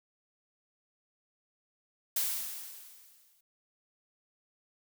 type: noise with exponential decay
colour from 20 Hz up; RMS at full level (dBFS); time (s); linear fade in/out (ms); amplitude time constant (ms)
blue; -29; 2.16-3.41; 5; 270
effects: none